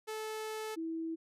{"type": "tone pair in turn", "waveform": ["sawtooth", "sine"], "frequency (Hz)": [435.1, 326], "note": ["A4", "E4"], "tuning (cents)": [-19, -19], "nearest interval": "perfect fourth", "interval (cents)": 500, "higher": "first", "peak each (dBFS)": [-34, -35], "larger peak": "first", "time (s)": [[0.07, 0.76], [0.76, 1.16]], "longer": "first", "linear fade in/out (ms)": 20, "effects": ["resampled to 32000 Hz"]}